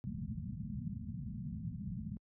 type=low-pass noise; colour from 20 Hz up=white; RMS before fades=-41 dBFS; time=0.04-2.17 s; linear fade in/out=0 ms; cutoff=230 Hz; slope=96 dB/octave; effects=high-pass 60 Hz 12 dB/octave